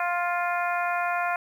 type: harmonic tone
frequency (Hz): 350.6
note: F4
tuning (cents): +7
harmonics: 2 / 3 / 4 / 5 / 6 / 7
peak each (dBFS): -27 / -31 / -30 / -35 / -38 / -35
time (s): 0-1.36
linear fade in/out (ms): 2
effects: 9-bit